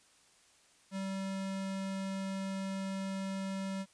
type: tone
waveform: square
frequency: 193.1 Hz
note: G3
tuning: 26 cents flat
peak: -36 dBFS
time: 0.91-3.86 s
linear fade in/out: 50 ms
effects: white hiss -65 dBFS RMS until 3.93 s + resampled to 22050 Hz